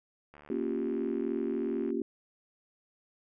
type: click train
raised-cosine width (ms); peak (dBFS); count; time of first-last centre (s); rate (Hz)
0.5; -37; 116; 0.34-1.905; 73.5
type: chord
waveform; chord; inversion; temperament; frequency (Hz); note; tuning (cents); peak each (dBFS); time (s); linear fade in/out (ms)
sine; G half-diminished seventh; first; equal; 233.1 / 277.2 / 349.2 / 392; Bb3 / Db4 / F4 / G4; 0 / 0 / 0 / 0; -35; 0.5-2.02; 2
effects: none